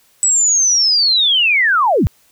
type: linear sweep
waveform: sine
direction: down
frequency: 7940 to 49 Hz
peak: -10 dBFS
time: 0.23-2.07 s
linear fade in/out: 0 ms
effects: white hiss -54 dBFS RMS until 2.31 s